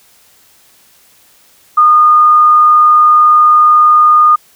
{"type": "tone", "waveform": "sine", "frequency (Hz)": 1223, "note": "D#6", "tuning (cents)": -30, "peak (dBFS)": -3, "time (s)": [1.77, 4.36], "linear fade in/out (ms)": 10, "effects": ["white hiss -47 dBFS RMS until 4.55 s"]}